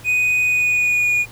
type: tone with pitch glide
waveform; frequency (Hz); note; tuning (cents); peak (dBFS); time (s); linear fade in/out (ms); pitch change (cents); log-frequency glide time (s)
triangle; 2489 to 2445; D#7 to D#7; 0 to -31; -13; 0.04-1.26; 50; -31; 0.43-1.14
effects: added 114 Hz sine -42 dBFS peak until 1.31 s + pink hiss -43 dBFS RMS until 1.31 s